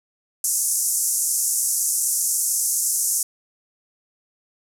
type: band-pass noise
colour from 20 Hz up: white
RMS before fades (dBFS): -22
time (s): 0.44-3.23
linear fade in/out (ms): 2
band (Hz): 5900 to 12000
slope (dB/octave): 48
effects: none